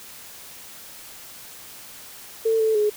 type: tone with pitch steps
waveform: sine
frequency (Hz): 447.9 / 440 / 420.4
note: A4 / A4 / G#4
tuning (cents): +31 / 0 / +21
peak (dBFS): -17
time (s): 2.45-2.9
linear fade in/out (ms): 10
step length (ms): 150
effects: white hiss -42 dBFS RMS until 2.96 s